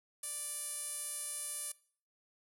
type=tone with band-pass filter; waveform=sawtooth; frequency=586 Hz; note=D5; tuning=4 cents flat; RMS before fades=-41 dBFS; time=0.23-1.72 s; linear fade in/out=5 ms; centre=10000 Hz; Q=5.8; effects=noise-tail reverb RT60 0.5 s tail -21 dB re dry